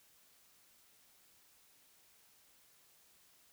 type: silence
effects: white hiss -67 dBFS RMS until 3.52 s